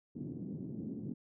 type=band-pass noise; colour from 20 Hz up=pink; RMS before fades=-42 dBFS; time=0.15-1.14 s; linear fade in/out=10 ms; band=150 to 290 Hz; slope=24 dB/octave; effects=none